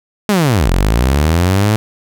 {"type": "linear two-way sweep", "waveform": "sawtooth", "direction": "down then up", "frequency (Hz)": [216.3, 41.03, 110.2], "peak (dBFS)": -6, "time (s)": [0.29, 1.76], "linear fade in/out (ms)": 0, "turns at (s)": 0.7, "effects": []}